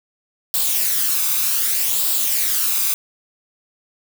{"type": "noise with flanger", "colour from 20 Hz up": "blue", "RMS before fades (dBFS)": -19, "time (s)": [0.54, 2.94], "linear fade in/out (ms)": 0, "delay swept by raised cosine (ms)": [0.24, 0.82], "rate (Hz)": 0.65, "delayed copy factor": 0.5, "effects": []}